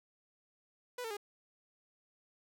sawtooth tone with pitch steps, 493.9 / 450.3 / 410.5 Hz, B4 / A4 / G#4, 0 / +40 / -20 cents, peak -35 dBFS, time 0.98-1.169 s, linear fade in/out 5 ms, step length 63 ms, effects none

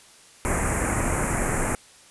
pink band-stop noise, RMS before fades -24 dBFS, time 0.45-1.75 s, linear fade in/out 0 ms, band 2300 to 7000 Hz, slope 48 dB/octave, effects white hiss -51 dBFS RMS until 2.1 s + resampled to 24000 Hz

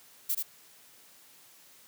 violet noise with echo, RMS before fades -29 dBFS, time 0.29-0.35 s, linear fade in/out 10 ms, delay 79 ms, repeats 1, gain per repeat -3 dB, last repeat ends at 0.429 s, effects white hiss -57 dBFS RMS until 1.87 s + high-pass 100 Hz 12 dB/octave

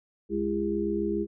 harmonic tone with a mistuned harmonic, 67.2 Hz, C2, 47 cents sharp, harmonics 1 / 3 / 5 / 6, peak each -40 / -31 / -29 / -30 dBFS, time 0.29-1.27 s, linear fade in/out 50 ms, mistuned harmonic 3, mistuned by +42 cents, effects none

